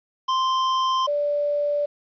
square / sine tone pair in turn, 1044 / 583.2 Hz, C6 / D5, -4 / -12 cents, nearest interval minor seventh, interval 1008 cents, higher first, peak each -20 dBFS, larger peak neither, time 0.28-1.07 / 1.07-1.86 s, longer neither, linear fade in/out 10 ms, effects resampled to 11025 Hz + 9-bit

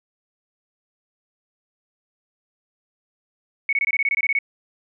sine tone bursts, 2217 Hz, C#7, in tune, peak -17 dBFS, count 12, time 3.69-4.388 s, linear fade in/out 2 ms, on 38 ms, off 22 ms, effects none

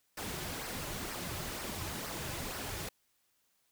pink noise with flanger, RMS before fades -40 dBFS, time 0.17-2.89 s, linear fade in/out 5 ms, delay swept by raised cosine 0.28 to 4.38 ms, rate 2.1 Hz, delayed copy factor -0.5, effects white hiss -75 dBFS RMS until 3.71 s

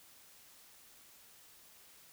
silence, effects white hiss -60 dBFS RMS until 2.12 s

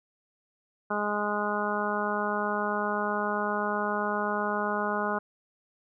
harmonic tone, 207.7 Hz, G#3, in tune, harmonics 1 / 2 / 3 / 4 / 5 / 6 / 7, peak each -34 / -34 / -34 / -34 / -34 / -34 / -34 dBFS, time 0.9-5.19 s, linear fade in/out 10 ms, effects none

